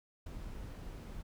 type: noise with ADSR envelope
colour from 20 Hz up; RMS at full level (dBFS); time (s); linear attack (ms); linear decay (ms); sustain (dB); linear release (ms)
brown; -41; 0.26-1.23; 7; 8; -4; 21
effects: none